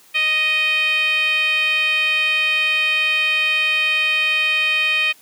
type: tone with band-pass filter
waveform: 10% pulse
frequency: 622.3 Hz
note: D#5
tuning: in tune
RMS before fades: -18 dBFS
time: 0.14-5.13 s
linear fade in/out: 20 ms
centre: 2600 Hz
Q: 4.5
effects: white hiss -50 dBFS RMS until 5.21 s + high-pass 150 Hz 12 dB/octave